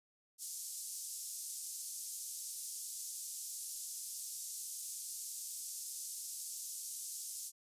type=band-pass noise; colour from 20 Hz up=pink; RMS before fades=-45 dBFS; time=0.38-7.52 s; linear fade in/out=50 ms; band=6000 to 12000 Hz; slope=24 dB/octave; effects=resampled to 32000 Hz